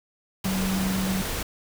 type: tone in noise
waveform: sine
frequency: 190 Hz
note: F#3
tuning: 46 cents sharp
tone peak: -24 dBFS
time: 0.45-1.22 s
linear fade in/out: 5 ms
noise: pink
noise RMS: -30 dBFS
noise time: 0.44-1.43 s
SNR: +3 dB
effects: none